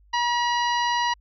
harmonic tone with a mistuned harmonic, 960 Hz, B5, 49 cents flat, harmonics 1 / 2 / 3 / 4 / 5 / 6, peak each -22 / -28 / -32 / -34 / -36 / -38 dBFS, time 0.13-1.14 s, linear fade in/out 10 ms, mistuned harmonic 4, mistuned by +70 cents, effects added 50 Hz sine -53 dBFS peak until 1.2 s

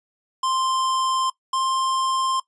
square tone pair in turn, 1046.5 / 1053.2 Hz, C6 / C6, 0 / +11 cents, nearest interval unison, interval 11 cents, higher second, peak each -21 dBFS, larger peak neither, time 0.43-1.3 / 1.53-2.4 s, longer neither, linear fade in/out 5 ms, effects noise-tail reverb RT60 0.1 s tail -19 dB re dry + resampled to 22050 Hz

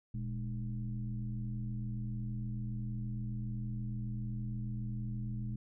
sine tone with frequency modulation, 118.8 Hz, A#2, 33 cents sharp, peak -35 dBFS, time 0.14-5.56 s, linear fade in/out 5 ms, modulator 88.1 Hz, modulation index 0.95, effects none

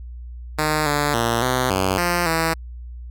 5% pulse tone with pitch steps, 153.5 / 146.3 / 116.9 / 127.4 / 94.6 / 174.9 / 163 Hz, D#3 / D3 / A#2 / C3 / F#2 / F3 / E3, -23 / -6 / +5 / -46 / +39 / +3 / -19 cents, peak -7 dBFS, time 0.58-2.54 s, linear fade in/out 10 ms, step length 280 ms, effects added 60 Hz sine -32 dBFS peak until 3.1 s

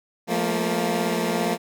15% pulse tone cluster, 175.4 / 215.8 / 233.3 Hz, F3 / A3 / A#3, +8 / -33 / +2 cents, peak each -20 dBFS, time 0.27-1.58 s, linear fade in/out 50 ms, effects none

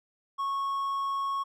triangle tone, 1101 Hz, C#6, 12 cents flat, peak -26 dBFS, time 0.38-1.44 s, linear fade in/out 20 ms, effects none

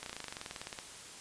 slowing click train, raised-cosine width 0.2 ms, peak -23 dBFS, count 18, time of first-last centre 0.03-0.788 s, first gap 32 ms, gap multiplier 1.04, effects white hiss -49 dBFS RMS until 1.2 s + resampled to 22050 Hz

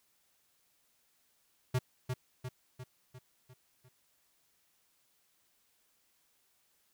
square tone with echo, 127.1 Hz, C3, 50 cents flat, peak -28 dBFS, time 1.74-1.79 s, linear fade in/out 10 ms, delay 350 ms, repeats 6, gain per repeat -5 dB, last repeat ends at 3.89 s, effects white hiss -73 dBFS RMS until 6.93 s

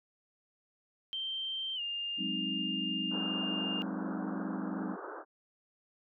sine tone with pitch glide, 3136 to 2810 Hz, G7 to F7, 0 to +10 cents, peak -34 dBFS, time 1.13-3.82 s, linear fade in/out 0 ms, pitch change -190 cents, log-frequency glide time 1.75-1.81 s
sine chord, Ab dominant seventh, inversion third, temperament equal, 185 / 207.7 / 261.6 / 311.1 Hz, Gb3 / Ab3 / C4 / Eb4, 0 / 0 / 0 / 0 cents, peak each -40 dBFS, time 2.17-4.97 s, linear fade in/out 50 ms
pink band-pass noise, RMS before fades -44 dBFS, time 3.1-5.25 s, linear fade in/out 50 ms, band 310 to 1600 Hz, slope 96 dB/octave
effects none

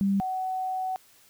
sine tone pair in turn, 197 / 749.6 Hz, G3 / F#5, +9 / +22 cents, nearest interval octave + major seventh, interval 2313 cents, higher second, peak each -21 / -27 dBFS, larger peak first, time 0.01-0.2 / 0.2-0.96 s, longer second, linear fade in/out 0 ms, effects white hiss -58 dBFS RMS until 1.29 s

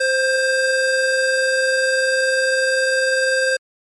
square tone pair together, 523.3 / 1590 Hz, C5 / G6, 0 / +24 cents, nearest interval octave + perfect fifth, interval 1924 cents, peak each -19 dBFS, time 0-3.57 s, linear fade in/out 10 ms, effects MP3 48 kbps

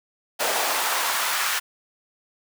pink noise with high-pass filter sweep, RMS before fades -24 dBFS, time 0.39-1.6 s, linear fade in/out 20 ms, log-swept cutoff 610 to 1400 Hz, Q 1.6, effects none

